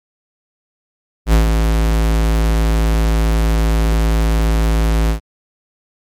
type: tone with ADSR envelope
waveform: square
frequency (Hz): 55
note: A1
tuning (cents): 0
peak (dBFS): -7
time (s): 1.26-5.2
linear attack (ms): 73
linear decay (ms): 120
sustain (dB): -5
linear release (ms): 100
effects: MP3 96 kbps